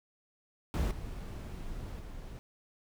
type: noise with level steps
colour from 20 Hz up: brown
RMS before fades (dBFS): -30 / -41 / -44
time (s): 0.74-2.39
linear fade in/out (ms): 0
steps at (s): 0.91 / 1.99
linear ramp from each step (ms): 2
effects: none